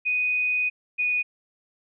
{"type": "tone pair in turn", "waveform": "sine", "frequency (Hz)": [2489, 2472], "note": ["D#7", "D#7"], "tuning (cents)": [0, -12], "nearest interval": "unison", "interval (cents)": 12, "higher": "first", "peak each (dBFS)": -21, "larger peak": "neither", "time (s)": [[0.05, 0.7], [0.98, 1.23]], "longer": "first", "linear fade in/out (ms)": 20, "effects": []}